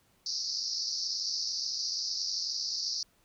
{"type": "band-pass noise", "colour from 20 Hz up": "white", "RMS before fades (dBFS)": -34, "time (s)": [0.26, 3.03], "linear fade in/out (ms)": 2, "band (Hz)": [4400, 5700], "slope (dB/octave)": 96, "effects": ["pink hiss -68 dBFS RMS until 3.24 s"]}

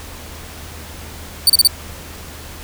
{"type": "tone bursts", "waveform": "sawtooth", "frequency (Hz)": 4562, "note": "C#8", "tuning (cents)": 49, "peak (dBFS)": -4, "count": 4, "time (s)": [1.47, 1.674], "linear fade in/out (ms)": 2, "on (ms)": 27, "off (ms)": 32, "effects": ["added 78 Hz sine -36 dBFS peak until 2.63 s", "pink hiss -35 dBFS RMS until 2.63 s"]}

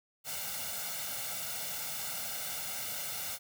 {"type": "noise with comb filter", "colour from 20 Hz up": "white", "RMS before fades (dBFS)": -38, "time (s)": [0.24, 3.39], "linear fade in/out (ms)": 50, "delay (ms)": 1.4, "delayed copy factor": 0.8, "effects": ["high-pass 100 Hz 12 dB/octave"]}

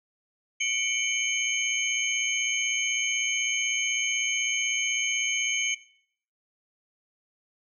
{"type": "tone cluster", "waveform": "sine", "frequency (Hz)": [2204, 2320, 3038, 6430], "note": ["C#7", "D7", "F#7", "G8"], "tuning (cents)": [-11, -22, 45, 43], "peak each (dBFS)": -30, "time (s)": [0.6, 5.75], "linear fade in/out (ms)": 10, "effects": ["noise-tail reverb RT60 0.6 s tail -18 dB re dry"]}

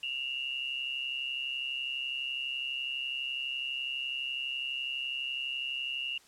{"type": "tone pair together", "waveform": "sine", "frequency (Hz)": [2728, 2860], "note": ["F7", "F7"], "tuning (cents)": [-41, 41], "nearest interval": "minor second", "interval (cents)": 82, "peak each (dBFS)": [-36, -35], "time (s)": [0.03, 6.18], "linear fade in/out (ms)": 2, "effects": ["white hiss -60 dBFS RMS until 6.27 s", "low-pass 9000 Hz 12 dB/octave"]}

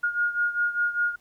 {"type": "beating tone pair", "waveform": "sine", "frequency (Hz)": [1427, 1432], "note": ["F6", "F6"], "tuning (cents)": [37, 43], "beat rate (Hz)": 5, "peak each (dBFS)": [-24, -28], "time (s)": [0.03, 1.16], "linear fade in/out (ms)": 10, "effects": ["pink hiss -64 dBFS RMS until 1.2 s"]}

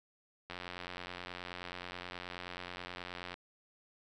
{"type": "click train", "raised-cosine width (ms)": 0.3, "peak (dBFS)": -26, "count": 255, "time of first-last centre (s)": [0.5, 3.341], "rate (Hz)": 89.4, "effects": []}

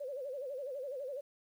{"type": "tone with vibrato", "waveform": "sine", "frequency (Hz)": 540, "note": "C#5", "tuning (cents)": -45, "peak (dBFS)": -38, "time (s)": [0, 1.21], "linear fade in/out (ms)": 10, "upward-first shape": "sine", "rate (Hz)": 12, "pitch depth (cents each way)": 140, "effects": ["11-bit"]}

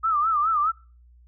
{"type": "tone with vibrato", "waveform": "sine", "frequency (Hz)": 1250, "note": "D#6", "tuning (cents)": 8, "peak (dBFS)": -19, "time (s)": [0.03, 0.72], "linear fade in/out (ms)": 20, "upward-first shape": "sine", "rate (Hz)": 4.8, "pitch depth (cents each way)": 120, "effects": ["noise-tail reverb RT60 0.4 s tail -26 dB re dry", "added 60 Hz sine -50 dBFS peak until 1.27 s"]}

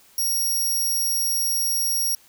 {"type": "tone", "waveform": "10% pulse", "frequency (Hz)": 5620, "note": "F8", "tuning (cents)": 10, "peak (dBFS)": -15, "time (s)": [0.18, 2.15], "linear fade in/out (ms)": 2, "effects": ["white hiss -54 dBFS RMS until 2.28 s"]}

